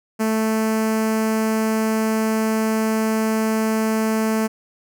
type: tone with notch filter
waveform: sawtooth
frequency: 220 Hz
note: A3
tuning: in tune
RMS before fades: -20 dBFS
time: 0.19-4.48 s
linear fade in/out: 20 ms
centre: 3600 Hz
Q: 1.2
effects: none